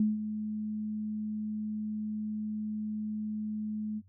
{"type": "tone with ADSR envelope", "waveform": "sine", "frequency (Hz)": 213.7, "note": "G#3", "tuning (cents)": 50, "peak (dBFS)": -22, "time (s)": [0, 4.02], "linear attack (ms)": 3, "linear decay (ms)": 170, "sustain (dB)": -10, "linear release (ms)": 46, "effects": ["noise-tail reverb RT60 0.1 s tail -23 dB re dry", "added 95 Hz sine -57 dBFS peak until 4.08 s"]}